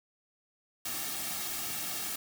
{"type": "noise with comb filter", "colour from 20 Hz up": "white", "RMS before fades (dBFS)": -36, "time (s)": [0.85, 2.16], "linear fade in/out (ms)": 5, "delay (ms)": 2, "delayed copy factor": -0.6, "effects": []}